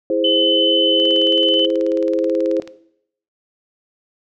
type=chord; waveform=sine; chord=E augmented; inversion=none; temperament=equal; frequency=329.6 / 415.3 / 523.3 Hz; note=E4 / G#4 / B#4; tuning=0 / 0 / 0 cents; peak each=-20 / -22 / -18 dBFS; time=0.1-2.6 s; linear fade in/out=2 ms
type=tone; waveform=sine; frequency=3028 Hz; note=F#7; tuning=39 cents sharp; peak=-14 dBFS; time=0.24-1.66 s; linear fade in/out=5 ms
type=click train; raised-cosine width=0.2 ms; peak=-20 dBFS; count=32; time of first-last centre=1-2.676 s; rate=18.5 Hz
effects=noise-tail reverb RT60 0.7 s tail -17 dB re dry